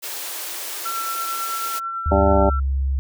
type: high-pass noise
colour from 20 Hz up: white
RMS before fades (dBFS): -30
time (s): 0.02-1.8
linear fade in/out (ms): 20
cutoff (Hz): 300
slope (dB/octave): 96
type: tone with tremolo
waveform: sine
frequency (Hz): 1349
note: E6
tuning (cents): +40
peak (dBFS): -23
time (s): 0.85-2.6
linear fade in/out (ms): 10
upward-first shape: triangle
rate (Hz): 9.1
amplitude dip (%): 35
type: tone with pitch glide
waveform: sine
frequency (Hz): 75 to 67.59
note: D2 to C#2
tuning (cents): +37 to -43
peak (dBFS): -18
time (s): 2.06-2.99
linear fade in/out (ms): 0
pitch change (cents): -180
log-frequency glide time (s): 2.33-2.4
type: harmonic tone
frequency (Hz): 98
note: G2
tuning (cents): 0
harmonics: 1 / 2 / 3 / 4 / 6 / 7 / 8 / 9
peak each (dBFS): -29 / -23 / -24 / -22 / -18 / -25 / -25 / -24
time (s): 2.11-2.5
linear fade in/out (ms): 10
effects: none